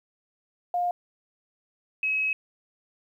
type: tone pair in turn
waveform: sine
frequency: 708 / 2560 Hz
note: F5 / D#7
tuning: +23 / +49 cents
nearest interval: octave + minor seventh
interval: 2226 cents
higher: second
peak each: -23 dBFS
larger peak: neither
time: 0.74-0.91 / 2.03-2.33 s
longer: second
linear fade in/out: 2 ms
effects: 10-bit